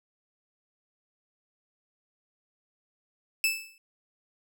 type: tone with exponential decay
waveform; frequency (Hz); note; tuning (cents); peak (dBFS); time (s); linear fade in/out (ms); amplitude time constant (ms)
sawtooth; 2629; E7; -5; -17; 3.44-3.78; 1; 73
effects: none